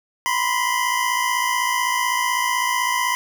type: tone pair together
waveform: 25% pulse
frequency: 977 / 1032.9 Hz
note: B5 / C6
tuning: -19 / -23 cents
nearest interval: minor second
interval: 96 cents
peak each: -18 dBFS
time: 0.26-3.15 s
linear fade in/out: 0 ms
effects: none